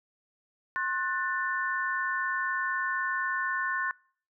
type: chord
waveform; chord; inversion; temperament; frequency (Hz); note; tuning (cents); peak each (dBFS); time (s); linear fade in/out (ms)
sine; F# diminished; second; just; 1065.6 / 1480 / 1776; C6 / F#6 / A6; +31 / 0 / +16; -32; 0.76-3.91; 0
effects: noise-tail reverb RT60 0.5 s tail -25 dB re dry